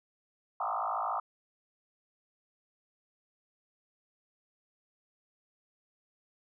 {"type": "tone with frequency modulation", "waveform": "sine", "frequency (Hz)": 986, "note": "B5", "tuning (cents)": -3, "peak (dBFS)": -30, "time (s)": [0.6, 1.2], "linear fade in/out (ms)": 5, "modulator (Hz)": 54, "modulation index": 5.6, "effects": []}